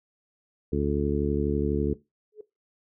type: harmonic tone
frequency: 72.1 Hz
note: D2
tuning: 31 cents flat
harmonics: 1 / 2 / 3 / 4 / 5 / 6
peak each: -30 / -30 / -30 / -30 / -30 / -30 dBFS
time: 0.72-1.94 s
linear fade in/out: 10 ms
type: tone with exponential growth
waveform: sine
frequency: 425.4 Hz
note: G#4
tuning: 42 cents sharp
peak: -34 dBFS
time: 2.32-2.41 s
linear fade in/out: 5 ms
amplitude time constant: 19 ms
effects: noise-tail reverb RT60 0.2 s tail -17 dB re dry